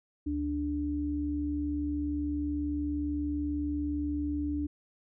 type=tone pair together; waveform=sine; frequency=73.42 / 293.7 Hz; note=D2 / D4; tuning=0 / 0 cents; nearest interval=2 octaves; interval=2400 cents; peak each=-35 / -30 dBFS; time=0.26-4.67 s; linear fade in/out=10 ms; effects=none